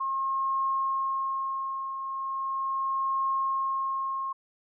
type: tone with tremolo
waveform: sine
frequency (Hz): 1075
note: C6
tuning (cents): +47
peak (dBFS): -24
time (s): 0-4.33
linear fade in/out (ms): 10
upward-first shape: triangle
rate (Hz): 0.38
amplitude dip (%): 60
effects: none